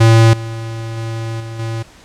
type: tone with level steps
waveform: square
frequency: 113.4 Hz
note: A#2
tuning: 47 cents flat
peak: -6 / -23 / -21 / -26 / -20 dBFS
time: 0-1.83 s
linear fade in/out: 10 ms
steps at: 0.33 / 0.97 / 1.4 / 1.59 s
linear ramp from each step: 5 ms
effects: pink hiss -43 dBFS RMS until 2.04 s + low-pass 8000 Hz 12 dB/octave